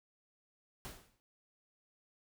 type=noise with exponential decay; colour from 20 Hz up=pink; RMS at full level=-43 dBFS; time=0.85-1.2 s; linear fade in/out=0 ms; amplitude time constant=76 ms; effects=none